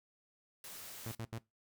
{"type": "noise", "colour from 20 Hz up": "white", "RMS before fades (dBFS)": -49, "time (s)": [0.64, 1.15], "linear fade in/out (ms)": 2}
{"type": "tone bursts", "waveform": "sawtooth", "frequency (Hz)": 113.3, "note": "A#2", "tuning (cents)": -49, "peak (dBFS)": -36, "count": 3, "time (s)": [1.06, 1.382], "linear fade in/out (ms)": 0, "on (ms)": 56, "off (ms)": 77}
{"effects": ["noise-tail reverb RT60 0.2 s tail -20 dB re dry"]}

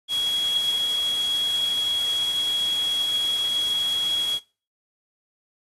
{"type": "tone in noise", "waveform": "sine", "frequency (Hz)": 3322, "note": "G#7", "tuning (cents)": 0, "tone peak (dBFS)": -21, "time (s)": [0.08, 4.4], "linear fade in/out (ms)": 50, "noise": "white", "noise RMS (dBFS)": -36, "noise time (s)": [0.08, 4.4], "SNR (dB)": 12, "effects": ["noise-tail reverb RT60 0.4 s tail -22 dB re dry", "AAC 32 kbps"]}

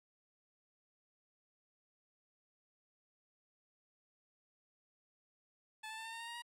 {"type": "tone with pitch steps", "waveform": "15% pulse", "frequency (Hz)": [870, 881.1, 892.4, 903.8, 915.4, 927.1, 938.9, 950.9], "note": ["A5", "A5", "A5", "A5", "A#5", "A#5", "A#5", "A#5"], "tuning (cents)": [-20, 2, 24, 46, -32, -10, 12, 34], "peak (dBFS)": -38, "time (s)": [5.83, 6.422], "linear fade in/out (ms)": 10, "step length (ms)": 74, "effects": ["low-pass 11000 Hz 12 dB/octave"]}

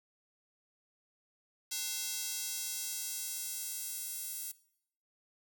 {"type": "tone with high-pass filter sweep", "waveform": "square", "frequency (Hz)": 298.1, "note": "D4", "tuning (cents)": 26, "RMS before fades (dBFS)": -39, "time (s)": [1.71, 4.52], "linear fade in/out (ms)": 10, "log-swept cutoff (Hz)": [5000, 9700], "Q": 0.94, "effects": ["noise-tail reverb RT60 0.7 s tail -20 dB re dry"]}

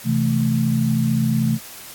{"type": "chord", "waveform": "sine", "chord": "A minor", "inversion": "first", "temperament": "equal with one note detuned", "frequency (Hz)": [130.81, 164.24, 220], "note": ["C3", "E3", "A3"], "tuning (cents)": [0, -6, 0], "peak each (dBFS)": [-20, -23, -19], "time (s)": [0.04, 1.59], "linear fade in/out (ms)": 50, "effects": ["white hiss -38 dBFS RMS until 1.94 s", "AAC 64 kbps"]}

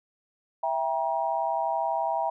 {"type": "chord", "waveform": "sine", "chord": "E diminished", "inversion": "none", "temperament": "just", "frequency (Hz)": [659.3, 791.1, 949.3], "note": ["E5", "G5", "Bb5"], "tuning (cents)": [0, 16, 31], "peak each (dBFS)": -29, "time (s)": [0.63, 2.3], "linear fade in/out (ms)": 5, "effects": []}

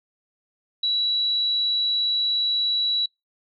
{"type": "tone", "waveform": "sine", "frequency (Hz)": 3919, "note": "B7", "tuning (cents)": -14, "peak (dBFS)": -20, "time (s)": [0.83, 3.06], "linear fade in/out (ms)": 5, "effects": ["noise-tail reverb RT60 0.2 s tail -25 dB re dry"]}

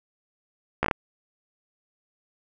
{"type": "slowing click train", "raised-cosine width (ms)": 0.5, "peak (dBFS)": -7, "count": 5, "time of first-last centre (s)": [0.83, 0.912], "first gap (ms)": 14, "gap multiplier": 1.26, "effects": []}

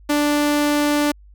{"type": "tone", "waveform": "sawtooth", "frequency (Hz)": 293.7, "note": "D4", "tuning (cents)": 0, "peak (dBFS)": -12, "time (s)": [0.09, 1.12], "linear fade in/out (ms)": 10, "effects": ["added 50 Hz sine -43 dBFS peak until 1.34 s"]}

